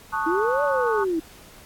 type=chord; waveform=sine; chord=D# half-diminished seventh; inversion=second; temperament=equal; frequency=880 / 1108.7 / 1244.5 / 1480 Hz; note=A5 / C#6 / D#6 / F#6; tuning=0 / 0 / 0 / 0 cents; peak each=-27 / -28 / -30 / -29 dBFS; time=0.12-1.05 s; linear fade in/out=20 ms
type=linear two-way sweep; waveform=sine; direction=up then down; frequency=311.1 to 587.3 to 311.1 Hz; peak=-21 dBFS; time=0.26-1.2 s; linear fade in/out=10 ms; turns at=0.63 s
effects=pink hiss -48 dBFS RMS until 1.65 s + AAC 64 kbps